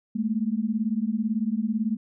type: beating tone pair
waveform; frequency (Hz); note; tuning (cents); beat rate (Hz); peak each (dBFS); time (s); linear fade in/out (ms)
sine; 210 / 228; G#3 / A#3; +19 / -38; 18; -26; 0.15-1.97; 10
effects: none